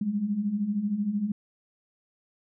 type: beating tone pair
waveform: sine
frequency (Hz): 196 / 209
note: G3 / G#3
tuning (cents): 0 / +11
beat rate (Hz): 13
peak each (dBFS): -32 / -26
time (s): 0.01-1.32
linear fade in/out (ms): 5
effects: none